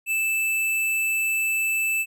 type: tone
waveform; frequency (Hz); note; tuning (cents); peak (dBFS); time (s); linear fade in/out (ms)
square; 2637; E7; 0; -22; 0.06-2.06; 50
effects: none